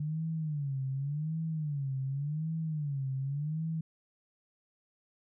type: tone with vibrato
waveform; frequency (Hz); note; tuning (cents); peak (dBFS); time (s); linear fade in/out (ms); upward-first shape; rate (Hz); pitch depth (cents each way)
sine; 146.83; D3; 0; -31; 0-3.81; 5; sine; 0.88; 170
effects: none